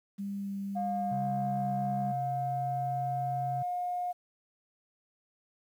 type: tone with vibrato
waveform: sine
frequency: 198.6 Hz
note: G3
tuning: 23 cents sharp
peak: -33 dBFS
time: 0.18-2.13 s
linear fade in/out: 20 ms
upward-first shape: sine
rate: 1.8 Hz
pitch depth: 9 cents each way
type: tone with pitch glide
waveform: sine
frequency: 709 to 715.2 Hz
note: F5 to F5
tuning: +26 to +41 cents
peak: -30 dBFS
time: 0.75-4.13 s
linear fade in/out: 20 ms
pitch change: +15 cents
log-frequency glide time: 0.98-3.38 s
type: tone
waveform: sine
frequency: 133.6 Hz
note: C3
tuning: 36 cents sharp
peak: -34 dBFS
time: 1.11-3.63 s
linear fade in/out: 10 ms
effects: tanh soft clip ceiling -22 dBFS + 10-bit